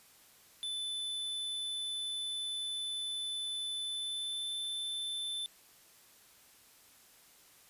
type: tone with pitch glide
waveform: square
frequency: 3509 to 3533 Hz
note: A7 to A7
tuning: -5 to +6 cents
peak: -36 dBFS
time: 0.63-5.46 s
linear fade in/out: 0 ms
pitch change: +11 cents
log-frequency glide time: 3.83-4.53 s
effects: white hiss -61 dBFS RMS until 7.69 s + resampled to 32000 Hz